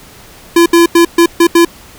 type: tone bursts at uneven times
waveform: square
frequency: 339.4 Hz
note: F4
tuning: 49 cents flat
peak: -4 dBFS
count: 6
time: 0.56-0.66 / 0.73-0.86 / 0.95-1.05 / 1.18-1.26 / 1.4-1.47 / 1.55-1.65 s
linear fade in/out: 5 ms
effects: pink hiss -37 dBFS RMS until 1.98 s